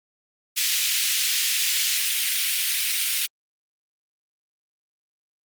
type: high-pass noise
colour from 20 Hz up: pink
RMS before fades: -23 dBFS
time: 0.56-3.27 s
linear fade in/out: 20 ms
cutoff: 2300 Hz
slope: 24 dB/octave
effects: Opus 48 kbps